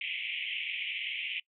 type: band-pass noise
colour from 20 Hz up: pink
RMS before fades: -36 dBFS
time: 0.01-1.4 s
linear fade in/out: 2 ms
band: 2100 to 3200 Hz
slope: 96 dB/octave
effects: noise-tail reverb RT60 0.1 s tail -23 dB re dry